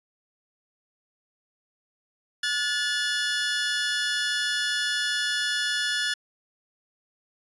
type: tone pair together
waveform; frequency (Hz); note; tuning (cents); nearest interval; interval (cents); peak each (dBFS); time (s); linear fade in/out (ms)
20% pulse; 1449 / 1727.5; F#6 / A6; -37 / -32; minor third; 305; -24 / -21; 2.43-6.14; 5
effects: resampled to 24000 Hz

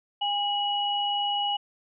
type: tone pair together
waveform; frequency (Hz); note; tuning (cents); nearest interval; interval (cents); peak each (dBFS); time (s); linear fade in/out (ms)
sine; 814.2 / 2919; G#5 / F#7; -35 / -24; octave + minor seventh; 2211; -27; 0.21-1.57; 10
effects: none

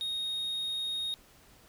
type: tone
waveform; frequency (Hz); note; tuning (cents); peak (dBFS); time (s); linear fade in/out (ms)
triangle; 3729; A#7; 0; -30; 0.01-1.14; 0
effects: pink hiss -59 dBFS RMS until 1.68 s

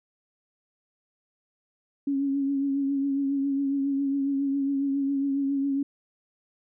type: tone with vibrato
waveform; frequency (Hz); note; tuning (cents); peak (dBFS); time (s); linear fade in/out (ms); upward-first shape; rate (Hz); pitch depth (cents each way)
sine; 276.8; C#4; -2; -23; 2.07-5.83; 5; triangle; 7.3; 38
effects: none

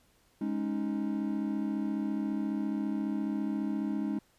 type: chord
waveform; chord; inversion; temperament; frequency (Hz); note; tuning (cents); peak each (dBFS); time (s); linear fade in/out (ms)
triangle; Ab suspended fourth; none; just; 207.7 / 276.9 / 311.5; Ab3 / Db4 / Eb4; 0 / -2 / +2; -31 / -33 / -33; 0.41-4.19; 5
effects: pink hiss -67 dBFS RMS until 4.38 s + resampled to 32000 Hz

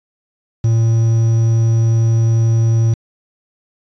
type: tone with quantisation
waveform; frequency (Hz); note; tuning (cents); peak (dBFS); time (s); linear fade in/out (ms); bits
triangle; 113.9; A#2; -40; -8; 0.64-2.94; 5; 6
effects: resampled to 16000 Hz

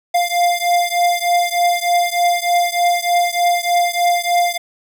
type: beating tone pair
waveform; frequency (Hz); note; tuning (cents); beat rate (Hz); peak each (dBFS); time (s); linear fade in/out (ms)
square; 698.5 / 701.8; F5 / F5; 0 / +8; 3.3; -17 / -18; 0.14-4.58; 10
effects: none

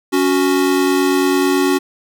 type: tone pair together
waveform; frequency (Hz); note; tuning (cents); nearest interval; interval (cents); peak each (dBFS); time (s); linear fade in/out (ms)
square; 280 / 369.1; C#4 / F#4; +18 / -4; perfect fourth; 478; -16; 0.12-1.79; 20
effects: none

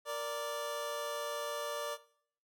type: tone pair together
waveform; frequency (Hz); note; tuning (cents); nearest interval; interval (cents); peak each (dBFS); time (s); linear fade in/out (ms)
25% pulse; 466.2 / 585.9; A#4 / D5; 0 / -4; major third; 396; -39 / -33; 0.05-1.98; 50
effects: noise-tail reverb RT60 0.6 s tail -18 dB re dry

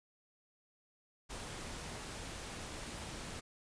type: noise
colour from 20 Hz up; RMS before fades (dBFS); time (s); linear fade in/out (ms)
pink; -45; 1.29-3.41; 20
effects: resampled to 22050 Hz

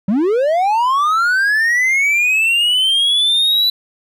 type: linear sweep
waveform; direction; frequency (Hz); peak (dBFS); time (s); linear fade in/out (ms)
triangle; up; 179.7 to 3984; -10; 0.08-3.7; 5
effects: none

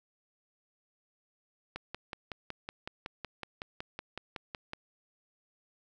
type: click train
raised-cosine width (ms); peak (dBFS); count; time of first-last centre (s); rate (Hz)
0.3; -22; 17; 1.76-4.734; 5.38
effects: none

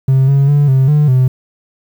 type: tone with pitch steps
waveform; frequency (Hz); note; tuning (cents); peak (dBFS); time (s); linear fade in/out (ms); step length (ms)
triangle; 133.1 / 138.7 / 144.7 / 132.7 / 149.3 / 128.7; C3 / C#3 / D3 / C3 / D3 / C3; +30 / +1 / -25 / +25 / +29 / -28; -4; 0.08-1.28; 5; 200
effects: tanh soft clip ceiling -1 dBFS + 7-bit

